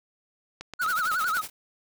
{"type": "click train", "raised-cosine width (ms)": 0.2, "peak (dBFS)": -20, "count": 7, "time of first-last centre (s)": [0.61, 1.369], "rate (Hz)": 7.9}
{"type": "tone with vibrato", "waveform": "triangle", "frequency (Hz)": 1367, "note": "F6", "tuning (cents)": -37, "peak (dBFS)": -22, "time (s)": [0.79, 1.42], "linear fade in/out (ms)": 20, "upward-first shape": "sine", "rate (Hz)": 11, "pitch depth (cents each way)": 150}
{"type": "noise with tremolo", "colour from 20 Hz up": "white", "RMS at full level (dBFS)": -34, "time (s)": [0.81, 1.5], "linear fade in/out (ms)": 10, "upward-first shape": "triangle", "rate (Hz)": 13, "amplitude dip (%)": 95}
{"effects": []}